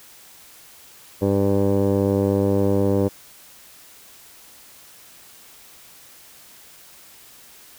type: tone with low-pass filter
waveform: 15% pulse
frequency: 99.1 Hz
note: G2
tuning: 19 cents sharp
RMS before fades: -19 dBFS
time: 1.21-3.09 s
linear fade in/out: 20 ms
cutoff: 570 Hz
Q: 4.9
effects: white hiss -47 dBFS RMS until 7.78 s